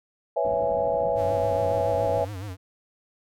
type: chord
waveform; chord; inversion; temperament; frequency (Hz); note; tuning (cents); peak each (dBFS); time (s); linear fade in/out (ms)
sine; C# minor seventh; third; equal; 493.9 / 554.4 / 659.3 / 830.6; B4 / C#5 / E5 / G#5; 0 / 0 / 0 / 0; -28 / -26 / -26 / -29; 0.36-2.25; 10
type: low-pass noise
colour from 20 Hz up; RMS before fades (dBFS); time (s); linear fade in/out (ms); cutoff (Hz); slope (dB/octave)
white; -40; 0.44-2.23; 10; 260; 12
type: tone with vibrato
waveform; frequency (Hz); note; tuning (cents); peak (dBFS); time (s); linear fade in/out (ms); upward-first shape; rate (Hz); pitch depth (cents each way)
square; 98; G2; 0; -33; 1.15-2.57; 50; sine; 7.1; 140
effects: none